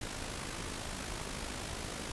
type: noise with amplitude modulation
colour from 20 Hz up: pink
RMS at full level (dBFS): -38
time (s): 0.01-2.12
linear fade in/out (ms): 5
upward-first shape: sine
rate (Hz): 52.4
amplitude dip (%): 50
effects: resampled to 24000 Hz